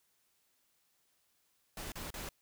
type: noise bursts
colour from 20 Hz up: pink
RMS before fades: -43 dBFS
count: 3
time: 1.77-2.29 s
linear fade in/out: 2 ms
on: 150 ms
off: 35 ms
effects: white hiss -75 dBFS RMS until 2.41 s